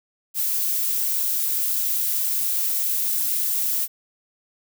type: noise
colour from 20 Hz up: violet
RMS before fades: -23 dBFS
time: 0.34-3.88 s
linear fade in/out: 50 ms
effects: none